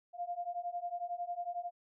sine beating tone pair, 695 / 706 Hz, F5 / F5, -9 / +19 cents, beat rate 11 Hz, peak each -40 / -39 dBFS, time 0.13-1.71 s, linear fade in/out 50 ms, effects none

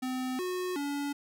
square tone with pitch steps, 256.3 / 364.5 / 285.3 Hz, C4 / F#4 / C#4, -36 / -26 / +50 cents, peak -32 dBFS, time 0.02-1.13 s, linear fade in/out 10 ms, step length 370 ms, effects none

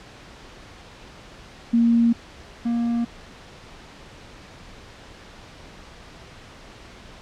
sine / triangle tone pair in turn, 233.1 / 235.1 Hz, A#3 / A#3, 0 / +15 cents, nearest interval unison, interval 15 cents, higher second, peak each -14 / -18 dBFS, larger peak first, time 1.73-2.13 / 2.65-3.05 s, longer neither, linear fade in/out 10 ms, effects pink hiss -44 dBFS RMS until 7.21 s + low-pass 5000 Hz 12 dB/octave

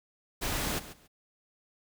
pink noise with echo, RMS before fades -32 dBFS, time 0.41-0.8 s, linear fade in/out 20 ms, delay 140 ms, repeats 2, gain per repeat -14 dB, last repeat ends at 1.08 s, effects none

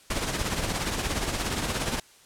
pink noise with tremolo, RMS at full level -26 dBFS, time 0.1-2 s, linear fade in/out 5 ms, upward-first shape triangle, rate 17 Hz, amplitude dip 60%, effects white hiss -55 dBFS RMS until 2.25 s + low-pass 10000 Hz 12 dB/octave

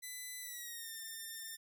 5% pulse tone with pitch glide, 2000 to 1802.5 Hz, B6 to A6, +21 to +41 cents, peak -34 dBFS, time 0.02-1.57 s, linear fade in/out 20 ms, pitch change -180 cents, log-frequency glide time 0.41-0.92 s, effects none

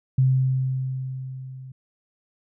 sine tone with level ramp, 130.81 Hz, C3, in tune, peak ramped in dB -14 to -37 dBFS, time 0.18-1.72 s, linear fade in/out 5 ms, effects none

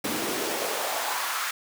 pink noise with high-pass filter sweep, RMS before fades -29 dBFS, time 0.04-1.51 s, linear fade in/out 5 ms, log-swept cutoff 230 to 1400 Hz, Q 2.1, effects none

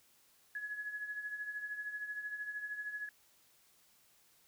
sine tone with tremolo, 1689 Hz, G#6, 29 cents sharp, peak -36 dBFS, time 0.55-3.09 s, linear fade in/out 2 ms, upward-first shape triangle, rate 13 Hz, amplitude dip 70%, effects white hiss -68 dBFS RMS until 4.47 s

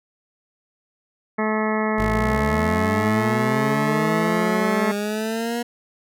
harmonic tone, 216.2 Hz, A3, 30 cents flat, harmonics 1 / 2 / 3 / 4 / 5 / 6 / 8 / 9 / 10, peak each -23 / -26 / -28 / -29 / -30 / -31 / -32 / -33 / -33 dBFS, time 1.38-4.92 s, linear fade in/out 10 ms
20% pulse linear sweep, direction up, 47.6 to 240 Hz, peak -18 dBFS, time 1.98-5.63 s, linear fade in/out 10 ms
effects none

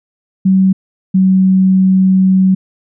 sine tone pair in turn, 189.9 / 188.59 Hz, F#3 / F#3, +45 / +33 cents, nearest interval unison, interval 12 cents, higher first, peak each -6 dBFS, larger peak neither, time 0.45-0.73 / 1.14-2.55 s, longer second, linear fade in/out 10 ms, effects none

